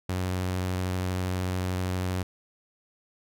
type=tone with vibrato; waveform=sawtooth; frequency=91.9 Hz; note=F#2; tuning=11 cents flat; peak=-23 dBFS; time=0.09-2.23 s; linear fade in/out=5 ms; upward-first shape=triangle; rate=13 Hz; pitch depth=16 cents each way; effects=none